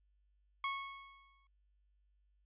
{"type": "tone with exponential decay", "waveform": "25% pulse", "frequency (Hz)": 1100, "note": "C#6", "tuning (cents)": -14, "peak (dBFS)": -30, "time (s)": [0.64, 1.47], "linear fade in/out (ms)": 2, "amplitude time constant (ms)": 180, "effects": ["added 50 Hz sine -70 dBFS peak until 2.45 s", "resampled to 8000 Hz"]}